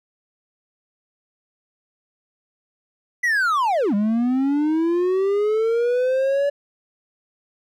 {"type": "linear two-way sweep", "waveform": "triangle", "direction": "down then up", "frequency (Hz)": [2000, 198.8, 574], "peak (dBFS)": -15, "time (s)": [3.23, 6.5], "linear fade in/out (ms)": 10, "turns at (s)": 3.94, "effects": []}